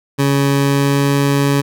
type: tone with pitch glide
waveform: 20% pulse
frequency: 139.6 to 140.73 Hz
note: C#3 to C#3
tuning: +13 to +27 cents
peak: -7 dBFS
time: 0.18-1.62 s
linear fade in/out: 20 ms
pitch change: +14 cents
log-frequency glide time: 0.56-1.12 s
effects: none